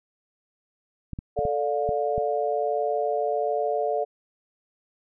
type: clicks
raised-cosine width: 5 ms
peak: -20 dBFS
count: 6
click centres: 1.133 / 1.189 / 1.39 / 1.453 / 1.891 / 2.18 s
type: chord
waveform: sine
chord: D minor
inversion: second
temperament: equal with one note detuned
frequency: 440 / 587.3 / 708.6 Hz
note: A4 / D5 / F5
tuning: 0 / 0 / +25 cents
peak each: -27 dBFS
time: 1.36-4.05 s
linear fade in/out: 20 ms
effects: none